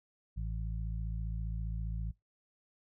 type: harmonic tone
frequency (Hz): 55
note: A1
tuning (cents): 0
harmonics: 1 / 2 / 3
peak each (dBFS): -35 / -41 / -45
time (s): 0.36-2.12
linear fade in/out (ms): 20
effects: noise-tail reverb RT60 0.2 s tail -23 dB re dry